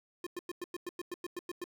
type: tone bursts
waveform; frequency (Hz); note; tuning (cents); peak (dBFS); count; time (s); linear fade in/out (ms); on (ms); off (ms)
square; 353.6; F4; +22; -37; 12; 0.24-1.641; 2; 26; 99
effects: none